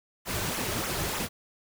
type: noise with flanger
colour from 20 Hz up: pink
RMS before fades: -31 dBFS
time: 0.25-1.29 s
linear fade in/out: 50 ms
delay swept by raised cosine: 0.21 to 4.31 ms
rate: 3.3 Hz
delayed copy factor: -0.65
effects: none